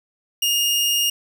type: tone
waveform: sawtooth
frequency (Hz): 2840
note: F7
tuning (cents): +28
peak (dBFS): -14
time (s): 0.42-1.1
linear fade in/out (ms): 5
effects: none